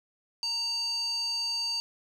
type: tone with band-pass filter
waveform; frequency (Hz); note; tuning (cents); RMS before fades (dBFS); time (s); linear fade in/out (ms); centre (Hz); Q
square; 925; A#5; -14; -31; 0.43-1.8; 0; 4900; 9.1
effects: none